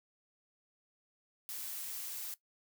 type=noise; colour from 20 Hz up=blue; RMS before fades=-42 dBFS; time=1.49-2.34 s; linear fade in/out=0 ms; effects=noise-tail reverb RT60 0.1 s tail -17 dB re dry